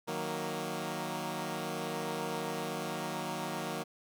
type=chord; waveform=10% pulse; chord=D# minor; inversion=none; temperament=equal; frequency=155.56 / 185 / 233.1 Hz; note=D#3 / F#3 / A#3; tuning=0 / 0 / 0 cents; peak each=-31 / -31 / -31 dBFS; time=0.07-3.84 s; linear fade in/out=20 ms; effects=none